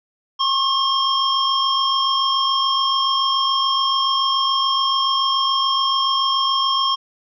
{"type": "tone cluster", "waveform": "sine", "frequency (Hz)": [1075, 1122, 3215, 5370], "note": ["C6", "C#6", "G7", "E8"], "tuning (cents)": [47, 21, 43, 31], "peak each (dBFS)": [-19, -28, -20, -25], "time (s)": [0.39, 6.96], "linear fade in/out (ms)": 20, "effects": []}